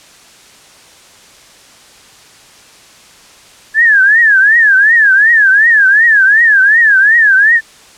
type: tone with vibrato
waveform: sine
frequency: 1700 Hz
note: G#6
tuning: 40 cents sharp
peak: -4 dBFS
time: 3.74-7.61 s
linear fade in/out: 50 ms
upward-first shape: triangle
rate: 2.7 Hz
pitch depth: 210 cents each way
effects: white hiss -40 dBFS RMS until 7.97 s + low-pass 8000 Hz 12 dB/octave